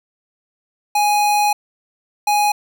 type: tone bursts at uneven times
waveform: square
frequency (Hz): 830.6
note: G#5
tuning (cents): 0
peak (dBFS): -14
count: 2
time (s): 0.95-1.53 / 2.27-2.52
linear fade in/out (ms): 5
effects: none